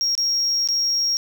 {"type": "tone with dropouts", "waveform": "sine", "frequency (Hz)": 5588, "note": "F8", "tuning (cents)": 0, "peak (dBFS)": -16, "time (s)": [0.01, 1.17], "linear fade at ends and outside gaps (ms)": 0, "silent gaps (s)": [[0.152, 0.178], [0.675, 0.687]], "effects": ["tanh soft clip ceiling -16 dBFS", "8-bit"]}